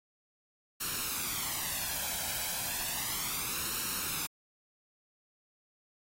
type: noise with flanger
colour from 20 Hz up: white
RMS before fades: -35 dBFS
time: 0.8-4.27 s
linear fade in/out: 10 ms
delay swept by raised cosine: 0.72 to 1.28 ms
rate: 0.33 Hz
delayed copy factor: +0.6
effects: AAC 48 kbps